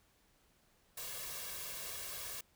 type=noise with comb filter; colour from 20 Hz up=white; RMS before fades=-44 dBFS; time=0.97-2.41 s; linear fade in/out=5 ms; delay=1.8 ms; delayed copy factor=+0.65; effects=pink hiss -71 dBFS RMS until 2.55 s